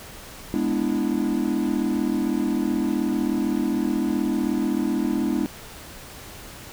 triangle chord, E dominant seventh, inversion first, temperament equal, 207.7 / 246.9 / 293.7 / 329.6 Hz, G#3 / B3 / D4 / E4, 0 / 0 / 0 / 0 cents, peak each -25 / -24 / -24 / -25 dBFS, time 0.54-5.46 s, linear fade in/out 0 ms, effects pink hiss -41 dBFS RMS until 6.72 s

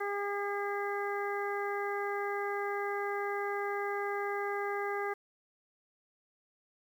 harmonic tone, 404.9 Hz, G#4, 44 cents flat, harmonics 1 / 2 / 3 / 4 / 5, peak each -35 / -38 / -40 / -41 / -42 dBFS, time 0-5.14 s, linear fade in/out 10 ms, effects 10-bit

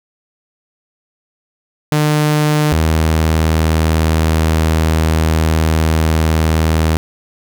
sawtooth tone pair in turn, 150.8 / 79.68 Hz, D3 / D#2, +46 / +42 cents, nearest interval major seventh, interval 1104 cents, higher first, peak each -7 dBFS, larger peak neither, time 1.92-2.72 / 2.72-6.97 s, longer second, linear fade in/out 0 ms, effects none

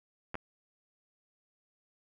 clicks, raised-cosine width 0.5 ms, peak -22 dBFS, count 2, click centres 0.344 / 0.354 s, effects none

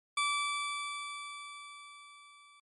20% pulse tone with level ramp, 1159 Hz, D6, 23 cents flat, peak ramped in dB -23 to -53 dBFS, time 0.17-2.6 s, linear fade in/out 5 ms, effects MP3 48 kbps

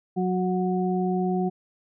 harmonic tone, 183.5 Hz, F#3, 14 cents flat, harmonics 1 / 2 / 4, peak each -24 / -27 / -30 dBFS, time 0.16-1.5 s, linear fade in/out 20 ms, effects none

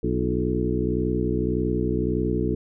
harmonic tone with a mistuned harmonic, 61.74 Hz, B1, in tune, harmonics 1 / 2 / 3 / 4 / 5 / 6 / 7, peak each -29 / -29 / -29 / -29 / -29 / -29 / -29 dBFS, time 0.03-2.55 s, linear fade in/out 5 ms, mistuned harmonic 6, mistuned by -56 cents, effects none

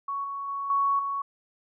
sine tone with level steps, 1114 Hz, C#6, 8 cents sharp, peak -28 / -31 / -29 / -21 / -27 dBFS, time 0.08-1.22 s, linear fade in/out 5 ms, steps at 0.24 / 0.48 / 0.7 / 0.99 s, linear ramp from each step 2 ms, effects none

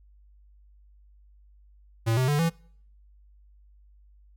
square tone with pitch steps, 113.5 / 128.88 / 146.34 / 166.17 Hz, A#2 / C3 / D3 / E3, -46 / -26 / -6 / +14 cents, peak -22 dBFS, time 2.06-2.5 s, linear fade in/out 20 ms, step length 110 ms, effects noise-tail reverb RT60 0.6 s tail -25 dB re dry + added 50 Hz sine -53 dBFS peak until 4.36 s

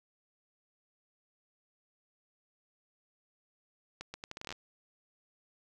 accelerating click train, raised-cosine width 0.2 ms, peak -24 dBFS, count 12, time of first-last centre 4.01-4.525 s, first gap 130 ms, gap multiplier 0.76, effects none

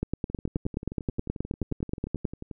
two click trains, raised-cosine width 3 ms, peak -14 / -24 dBFS, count 22 / 26, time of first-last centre 0.03-2.252 / 0.3-2.512 s, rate 9.45 / 11.3 Hz, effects none

